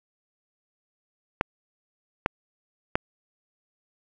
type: clicks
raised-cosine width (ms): 0.5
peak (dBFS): -6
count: 3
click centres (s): 1.411 / 2.261 / 2.955
effects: none